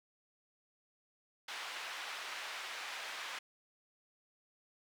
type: band-pass noise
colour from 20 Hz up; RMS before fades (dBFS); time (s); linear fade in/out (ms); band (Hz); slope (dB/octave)
white; -44; 1.48-3.39; 5; 820 to 2900; 12
effects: none